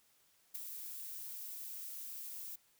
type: noise with ADSR envelope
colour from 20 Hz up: violet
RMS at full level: -39 dBFS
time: 0.54-2.56 s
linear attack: 15 ms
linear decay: 8 ms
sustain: -7 dB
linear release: 8 ms
effects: white hiss -71 dBFS RMS until 2.79 s